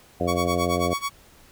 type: harmonic tone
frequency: 87.7 Hz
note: F2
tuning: 8 cents sharp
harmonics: 1 / 2 / 3 / 4 / 5 / 6 / 7 / 8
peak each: -30 / -30 / -30 / -30 / -30 / -30 / -30 / -30 dBFS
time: 0.2-0.94 s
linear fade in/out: 5 ms
type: tone with tremolo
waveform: sawtooth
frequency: 1121 Hz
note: C#6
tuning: 19 cents sharp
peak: -20 dBFS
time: 0.27-1.1 s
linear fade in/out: 20 ms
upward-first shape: sine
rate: 9.2 Hz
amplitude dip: 90%
effects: pink hiss -53 dBFS RMS until 1.51 s